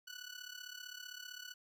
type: tone with amplitude modulation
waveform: 15% pulse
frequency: 1480 Hz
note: F#6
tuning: in tune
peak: -37 dBFS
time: 0.07-1.54 s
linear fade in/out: 10 ms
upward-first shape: sine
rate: 35.5 Hz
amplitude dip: 80%
effects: none